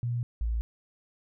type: tone pair in turn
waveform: sine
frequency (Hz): 120 / 56.63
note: B2 / A#1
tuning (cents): -49 / -49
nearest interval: octave + minor second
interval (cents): 1300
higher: first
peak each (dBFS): -27 / -26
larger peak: second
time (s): 0.03-0.23 / 0.41-0.61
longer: neither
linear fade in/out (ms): 0
effects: none